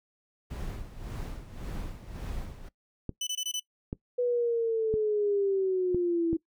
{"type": "noise with tremolo", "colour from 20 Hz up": "brown", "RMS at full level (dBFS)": -35, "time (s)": [0.5, 2.69], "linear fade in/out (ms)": 10, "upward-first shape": "sine", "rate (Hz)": 1.8, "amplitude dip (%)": 70}
{"type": "clicks", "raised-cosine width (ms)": 3, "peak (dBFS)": -20, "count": 5, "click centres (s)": [3.093, 3.929, 4.94, 5.946, 6.33]}
{"type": "tone bursts", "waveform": "25% pulse", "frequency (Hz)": 3000, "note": "F#7", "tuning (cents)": 23, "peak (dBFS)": -26, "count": 5, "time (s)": [3.21, 3.598], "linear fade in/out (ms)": 5, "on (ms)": 60, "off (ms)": 22}
{"type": "linear sweep", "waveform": "sine", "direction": "down", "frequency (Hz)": [493.9, 325.3], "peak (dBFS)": -24, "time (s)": [4.18, 6.37], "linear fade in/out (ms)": 10}
{"effects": ["noise-tail reverb RT60 0.1 s tail -20 dB re dry"]}